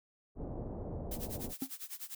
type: low-pass noise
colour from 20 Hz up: pink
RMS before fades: -41 dBFS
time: 0.35-1.54 s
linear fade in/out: 50 ms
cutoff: 690 Hz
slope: 24 dB/octave
type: noise with tremolo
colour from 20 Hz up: blue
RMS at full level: -42 dBFS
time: 1.11-2.15 s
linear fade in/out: 5 ms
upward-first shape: sine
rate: 10 Hz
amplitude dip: 90%
type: tone with exponential decay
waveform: triangle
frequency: 265.3 Hz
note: C4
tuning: 24 cents sharp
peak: -28 dBFS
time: 1.62-1.7 s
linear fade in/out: 2 ms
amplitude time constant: 17 ms
effects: none